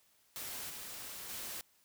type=noise with level steps; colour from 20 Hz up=white; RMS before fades=-43 / -46 / -43 dBFS; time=0.36-1.61 s; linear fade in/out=0 ms; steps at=0.69 / 1.29 s; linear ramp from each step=10 ms; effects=white hiss -70 dBFS RMS until 1.84 s